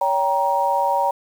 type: chord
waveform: sine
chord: G diminished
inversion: second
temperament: just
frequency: 564.5 / 784 / 940.8 Hz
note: Db5 / G5 / Bb5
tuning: +31 / 0 / +16 cents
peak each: -23 / -22 / -19 dBFS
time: 0.01-1.11 s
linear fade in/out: 5 ms
effects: 7-bit